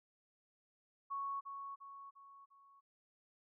sine tone with echo, 1108.7 Hz, C#6, in tune, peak -38 dBFS, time 1.1-1.41 s, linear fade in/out 20 ms, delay 350 ms, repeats 4, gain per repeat -6 dB, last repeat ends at 2.81 s, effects none

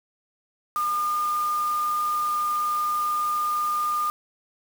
sine tone in noise, 1212 Hz, D#6, 46 cents flat, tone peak -22 dBFS, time 0.76-4.1 s, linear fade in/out 0 ms, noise white, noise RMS -40 dBFS, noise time 0.76-4.1 s, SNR +15 dB, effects none

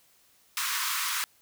pink high-pass noise, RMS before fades -30 dBFS, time 0.57-1.24 s, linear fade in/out 0 ms, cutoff 980 Hz, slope 96 dB/octave, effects white hiss -63 dBFS RMS until 1.41 s

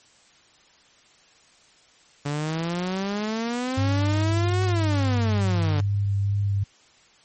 sawtooth exponential two-way sweep, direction up then down, 142.5 to 374.6 to 142.5 Hz, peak -21 dBFS, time 2.25-5.81 s, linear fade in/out 10 ms, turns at 4.64 s
sine tone with vibrato, 100.3 Hz, G2, 40 cents sharp, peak -20 dBFS, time 3.77-6.64 s, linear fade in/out 10 ms, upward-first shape triangle, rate 2.4 Hz, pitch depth 18 cents each way
effects white hiss -56 dBFS RMS until 7.24 s + MP3 32 kbps

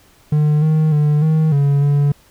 triangle tone with pitch steps, 150.4 / 156.2 / 149 / 157.5 / 141.5 / 143.6 Hz, D3 / D#3 / D3 / D#3 / C#3 / D3, +42 / +7 / +25 / +21 / +36 / -39 cents, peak -9 dBFS, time 0.32-2.12 s, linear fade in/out 5 ms, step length 300 ms, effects pink hiss -51 dBFS RMS until 2.3 s

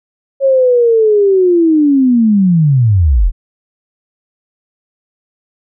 sine linear sweep, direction down, 550 to 33 Hz, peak -6 dBFS, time 0.4-3.32 s, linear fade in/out 50 ms, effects none

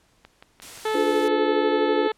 click train, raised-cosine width 0.3 ms, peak -27 dBFS, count 6, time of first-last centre 0.25-1.126 s, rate 5.71 Hz
white noise, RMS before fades -40 dBFS, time 0.62-1.28 s, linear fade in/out 0 ms
harmonic tone, 435.1 Hz, A4, 19 cents flat, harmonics 1 / 2 / 3 / 4 / 5 / 6 / 7 / 8 / 9 / 10, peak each -24 / -28 / -33 / -34 / -39 / -43 / -42 / -39 / -44 / -47 dBFS, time 0.85-2.12 s, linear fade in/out 5 ms
sine chord, D diminished seventh, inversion none, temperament just, 293.7 / 352.4 / 422.9 / 507.5 Hz, D4 / F4 / Ab4 / Cb5, 0 / +16 / +31 / +47 cents, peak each -26 dBFS, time 0.94-2.08 s, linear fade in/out 10 ms
effects pink hiss -62 dBFS RMS until 2.17 s + low-pass 10000 Hz 12 dB/octave

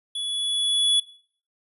square tone with level ramp, 3403 Hz, G#7, 41 cents sharp, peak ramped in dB -28 to -17 dBFS, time 0.15-1 s, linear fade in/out 5 ms, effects noise-tail reverb RT60 0.5 s tail -19 dB re dry + resampled to 32000 Hz

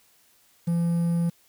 triangle tone with quantisation, 169.9 Hz, F3, 47 cents flat, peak -19 dBFS, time 0.67-1.3 s, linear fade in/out 10 ms, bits 8, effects white hiss -61 dBFS RMS until 1.48 s

